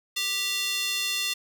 square tone with high-pass filter, 393 Hz, G4, 4 cents sharp, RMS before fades -28 dBFS, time 0.16-1.34 s, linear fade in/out 10 ms, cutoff 3200 Hz, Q 2, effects none

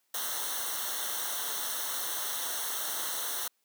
white noise with comb filter, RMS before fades -34 dBFS, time 0.14-3.48 s, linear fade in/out 5 ms, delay 0.41 ms, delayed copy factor -1, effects white hiss -75 dBFS RMS until 3.64 s + high-pass 200 Hz 12 dB/octave

